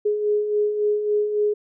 sine beating tone pair, 415.3 / 418.9 Hz, G#4 / G#4, 0 / +15 cents, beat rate 3.6 Hz, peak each -28 / -19 dBFS, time 0.05-1.54 s, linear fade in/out 10 ms, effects none

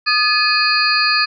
sine tone cluster, 1231 / 1714 / 2497 / 4304 / 4751 Hz, D#6 / A6 / D#7 / C8 / D8, -19 / -46 / +6 / +48 / +19 cents, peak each -19 dBFS, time 0.06-1.26 s, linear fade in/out 20 ms, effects none

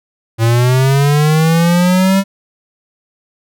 square linear sweep, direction up, 111.9 to 196.9 Hz, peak -9 dBFS, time 0.38-2.24 s, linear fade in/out 50 ms, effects none

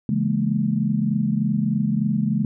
sine chord, A# half-diminished seventh, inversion first, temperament just, 139.85 / 167.82 / 209.8 / 233.1 Hz, C#3 / E3 / G#3 / A#3, +16 / +31 / +18 / 0 cents, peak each -25 / -26 / -21 / -27 dBFS, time 0.09-2.45 s, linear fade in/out 2 ms, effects none

